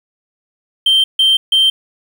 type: tone bursts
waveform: triangle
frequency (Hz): 3136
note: G7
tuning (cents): 0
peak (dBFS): -6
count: 3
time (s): 0.86-1.7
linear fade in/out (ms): 5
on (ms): 180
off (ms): 150
effects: tanh soft clip ceiling -2 dBFS + 7-bit